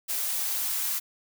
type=noise with high-pass filter sweep; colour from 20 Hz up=blue; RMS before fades=-29 dBFS; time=0.08-1 s; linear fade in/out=20 ms; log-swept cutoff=460 to 1100 Hz; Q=1.7; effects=none